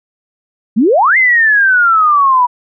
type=exponential two-way sweep; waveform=sine; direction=up then down; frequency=196 to 2107 to 964 Hz; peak=-6 dBFS; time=0.76-2.47 s; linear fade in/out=20 ms; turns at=1.17 s; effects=none